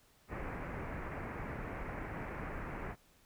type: low-pass noise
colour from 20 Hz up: pink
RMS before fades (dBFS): -42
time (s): 0.28-2.96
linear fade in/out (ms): 50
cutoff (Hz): 2300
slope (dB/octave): 48
effects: pink hiss -67 dBFS RMS until 3.25 s